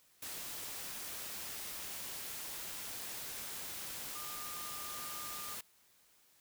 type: tone in noise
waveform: sine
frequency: 1208 Hz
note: D6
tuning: 48 cents sharp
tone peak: -48 dBFS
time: 4.15-5.55 s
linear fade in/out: 5 ms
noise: white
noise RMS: -44 dBFS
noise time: 0.22-5.61 s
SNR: -7 dB
effects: white hiss -68 dBFS RMS until 6.4 s